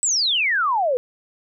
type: exponential sweep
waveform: sine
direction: down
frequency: 8120 to 474.9 Hz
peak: -17 dBFS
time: 0.03-0.97 s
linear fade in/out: 0 ms
effects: none